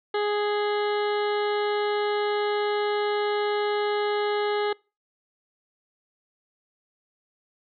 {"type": "harmonic tone with a mistuned harmonic", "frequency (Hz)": 415.3, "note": "G#4", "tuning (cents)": 0, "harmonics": [1, 2, 3, 4, 5, 7, 8, 9, 10], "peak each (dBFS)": [-24, -30, -34, -36, -38, -41, -42, -43, -44], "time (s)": [0.14, 4.73], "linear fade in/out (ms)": 5, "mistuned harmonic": 7, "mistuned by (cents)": 19, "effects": ["noise-tail reverb RT60 0.3 s tail -25 dB re dry"]}